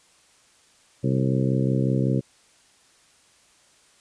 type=harmonic tone with a mistuned harmonic; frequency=65.41 Hz; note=C2; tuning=in tune; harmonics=2 / 3 / 4 / 5 / 6 / 7 / 8; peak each=-22 / -26 / -28 / -30 / -32 / -33 / -34 dBFS; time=1.03-2.21 s; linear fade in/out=20 ms; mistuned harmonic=8; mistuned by=+41 cents; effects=white hiss -58 dBFS RMS until 4 s + resampled to 22050 Hz